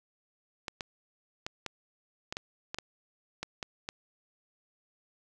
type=clicks; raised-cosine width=0.2 ms; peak=-18 dBFS; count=11; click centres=0.682 / 0.808 / 1.465 / 1.663 / 2.325 / 2.369 / 2.745 / 2.786 / 3.43 / 3.628 / 3.889 s; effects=none